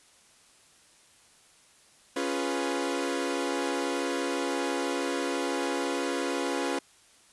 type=chord; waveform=sawtooth; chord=C# dominant seventh; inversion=none; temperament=equal; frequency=277.2 / 349.2 / 415.3 / 493.9 Hz; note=C#4 / E#4 / G#4 / B4; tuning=0 / 0 / 0 / 0 cents; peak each=-28 / -29 / -33 / -30 dBFS; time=2.16-6.79 s; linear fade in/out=5 ms; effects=white hiss -59 dBFS RMS until 7.32 s + resampled to 24000 Hz